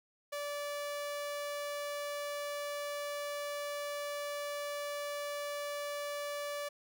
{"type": "tone", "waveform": "sawtooth", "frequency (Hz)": 580, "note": "D5", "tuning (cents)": -22, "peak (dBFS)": -33, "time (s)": [0.32, 6.69], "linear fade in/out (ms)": 10, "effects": []}